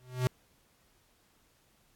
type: tone with exponential growth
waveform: square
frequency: 126.5 Hz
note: B2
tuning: 42 cents sharp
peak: -23 dBFS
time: 0-0.27 s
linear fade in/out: 0 ms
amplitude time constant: 58 ms
effects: pink hiss -68 dBFS RMS until 1.95 s + AAC 64 kbps